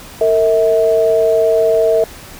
sine tone pair together, 455.3 / 645.5 Hz, A#4 / E5, -41 / -37 cents, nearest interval tritone, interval 604 cents, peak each -12 dBFS, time 0.21-2.04 s, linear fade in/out 2 ms, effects pink hiss -35 dBFS RMS until 2.39 s

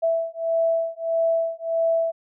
sine beating tone pair, 659.3 / 660.9 Hz, E5 / E5, 0 / +4 cents, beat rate 1.6 Hz, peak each -23 dBFS, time 0.02-2.12 s, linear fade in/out 20 ms, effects none

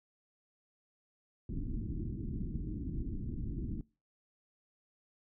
pink low-pass noise, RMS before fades -38 dBFS, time 1.49-3.81 s, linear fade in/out 2 ms, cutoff 330 Hz, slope 48 dB/octave, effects noise-tail reverb RT60 0.3 s tail -22 dB re dry

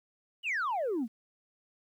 sine exponential sweep, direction down, 3023 to 207.7 Hz, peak -27 dBFS, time 0.43-1.08 s, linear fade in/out 50 ms, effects tanh soft clip ceiling -27 dBFS + 11-bit

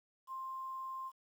sine tone with quantisation, 1053 Hz, C6, 11 cents sharp, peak -40 dBFS, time 0.27-1.12 s, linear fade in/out 50 ms, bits 11, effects none

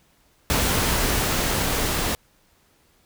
pink noise with level ramp, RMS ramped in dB -21 to -24 dBFS, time 0.5-2.15 s, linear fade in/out 0 ms, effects pink hiss -61 dBFS RMS until 3.05 s

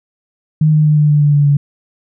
sine tone with pitch steps, 154.7 / 153.01 / 151.34 / 149.69 / 148.06 / 146.44 / 144.84 / 143.26 Hz, D#3 / D#3 / D#3 / D3 / D3 / D3 / D3 / D3, -10 / -29 / -48 / +33 / +14 / -5 / -24 / -43 cents, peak -7 dBFS, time 0.61-1.57 s, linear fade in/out 5 ms, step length 120 ms, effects none

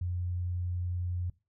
sine tone, 88.9 Hz, F2, 31 cents sharp, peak -30 dBFS, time 0.01-1.3 s, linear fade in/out 5 ms, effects noise-tail reverb RT60 0.3 s tail -21 dB re dry

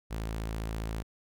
sawtooth tone, 54.9 Hz, A1, 3 cents flat, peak -29 dBFS, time 0.1-1.03 s, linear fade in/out 20 ms, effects none

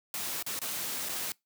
white noise with dropouts, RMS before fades -35 dBFS, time 0.14-1.32 s, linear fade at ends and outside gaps 1 ms, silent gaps 0.426-0.464 / 0.591-0.616 / 1.088-1.092 s, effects noise-tail reverb RT60 0.2 s tail -25 dB re dry + high-pass 100 Hz 12 dB/octave

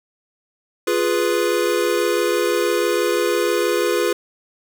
square chord, F diminished, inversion none, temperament equal, 349.2 / 415.3 / 493.9 Hz, F4 / Ab4 / Cb5, 0 / 0 / 0 cents, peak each -22 dBFS, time 0.87-4.13 s, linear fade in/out 5 ms, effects none

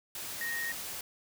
sine tone in noise, 1864.7 Hz, A#6, in tune, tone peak -33 dBFS, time 0.41-0.72 s, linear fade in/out 2 ms, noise white, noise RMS -40 dBFS, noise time 0.15-1.01 s, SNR +4 dB, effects none

